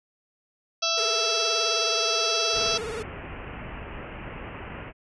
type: harmonic tone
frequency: 663 Hz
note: E5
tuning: 10 cents sharp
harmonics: 1 / 2 / 4 / 5 / 6 / 7 / 8 / 9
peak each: -31 / -31 / -31 / -31 / -31 / -31 / -31 / -31 dBFS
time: 0.82-2.78 s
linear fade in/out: 10 ms
type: tone with vibrato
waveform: 45% pulse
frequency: 447.3 Hz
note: A4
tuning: 28 cents sharp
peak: -31 dBFS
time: 0.97-3.03 s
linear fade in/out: 10 ms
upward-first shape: sine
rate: 19 Hz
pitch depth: 110 cents each way
type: low-pass noise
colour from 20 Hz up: pink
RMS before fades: -38 dBFS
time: 2.52-4.93 s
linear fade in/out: 50 ms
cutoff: 2900 Hz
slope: 96 dB/octave
effects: resampled to 24000 Hz